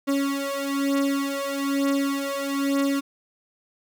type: beating tone pair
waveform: 35% pulse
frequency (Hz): 277.2 / 278.3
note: C#4 / C#4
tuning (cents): 0 / +7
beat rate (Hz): 1.1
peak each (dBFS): -24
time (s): 0.07-3.01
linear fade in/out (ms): 20
effects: none